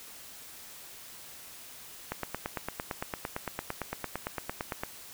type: click train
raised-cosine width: 0.5 ms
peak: -17 dBFS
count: 25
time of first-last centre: 2.12-4.835 s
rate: 8.84 Hz
effects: white hiss -48 dBFS RMS until 5.13 s